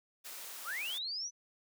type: noise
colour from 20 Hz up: white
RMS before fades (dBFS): -46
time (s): 0.24-0.99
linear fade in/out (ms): 20
type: linear sweep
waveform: sine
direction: up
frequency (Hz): 1072 to 6070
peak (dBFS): -36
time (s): 0.64-1.31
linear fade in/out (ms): 50
effects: high-pass 400 Hz 12 dB/octave